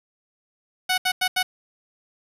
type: tone bursts at uneven times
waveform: 10% pulse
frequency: 740 Hz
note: F#5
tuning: in tune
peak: -11 dBFS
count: 4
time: 0.89-0.98 / 1.05-1.12 / 1.21-1.28 / 1.36-1.43 s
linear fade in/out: 10 ms
effects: resampled to 32000 Hz + 7-bit